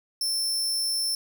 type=tone; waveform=sawtooth; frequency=5350 Hz; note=E8; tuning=25 cents sharp; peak=-22 dBFS; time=0.21-1.15 s; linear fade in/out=2 ms; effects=none